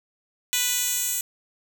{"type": "tone with high-pass filter sweep", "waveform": "10% pulse", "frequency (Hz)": 493.9, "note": "B4", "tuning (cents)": 0, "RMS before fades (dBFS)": -25, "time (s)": [0.53, 1.21], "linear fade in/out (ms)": 0, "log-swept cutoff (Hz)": [4000, 8100], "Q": 0.96, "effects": []}